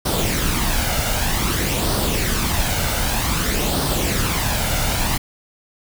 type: noise with flanger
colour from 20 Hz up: pink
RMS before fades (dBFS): -20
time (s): 0.05-5.18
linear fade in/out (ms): 10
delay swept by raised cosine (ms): 0.21 to 1.41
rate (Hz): 0.53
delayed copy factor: +0.5
effects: none